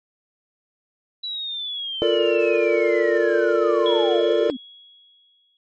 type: linear sweep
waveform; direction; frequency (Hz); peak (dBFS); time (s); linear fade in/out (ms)
sine; down; 3955 to 233.1; -26; 1.23-4.57; 10
type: chord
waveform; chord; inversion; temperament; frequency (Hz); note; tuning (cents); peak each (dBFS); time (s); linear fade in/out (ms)
triangle; Bb major seventh; second; equal; 349.2 / 440 / 466.2 / 587.3; F4 / A4 / Bb4 / D5; 0 / 0 / 0 / 0; -20; 2.02-4.5; 0
type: tone with exponential decay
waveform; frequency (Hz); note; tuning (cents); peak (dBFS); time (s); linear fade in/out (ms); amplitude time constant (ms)
sine; 3333; G#7; +5; -23; 3.86-5.57; 1; 370
effects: MP3 32 kbps